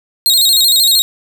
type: tone with vibrato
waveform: sawtooth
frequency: 3992 Hz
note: B7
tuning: 18 cents sharp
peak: -5 dBFS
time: 0.26-1.02 s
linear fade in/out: 0 ms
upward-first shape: square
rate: 13 Hz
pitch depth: 88 cents each way
effects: none